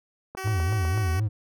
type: click train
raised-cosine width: 1 ms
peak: -23 dBFS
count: 6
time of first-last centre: 0.35-0.977 s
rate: 7.98 Hz
type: tone with pitch glide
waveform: 10% pulse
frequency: 379.7 to 376.6 Hz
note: F#4 to F#4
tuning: +45 to +31 cents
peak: -24 dBFS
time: 0.37-1.2 s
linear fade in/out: 5 ms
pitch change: -14 cents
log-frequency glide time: 0.74-1.06 s
type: tone with vibrato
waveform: triangle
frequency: 94.4 Hz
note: F#2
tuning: 35 cents sharp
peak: -20 dBFS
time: 0.44-1.29 s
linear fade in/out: 20 ms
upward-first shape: sine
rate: 4.1 Hz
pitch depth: 260 cents each way
effects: none